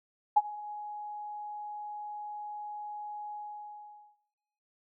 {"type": "tone with ADSR envelope", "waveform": "sine", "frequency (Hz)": 836, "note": "G#5", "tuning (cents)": 11, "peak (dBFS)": -16, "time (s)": [0.36, 4.18], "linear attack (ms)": 12, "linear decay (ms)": 36, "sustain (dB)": -21, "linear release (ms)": 850, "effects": ["noise-tail reverb RT60 1.0 s tail -17 dB re dry"]}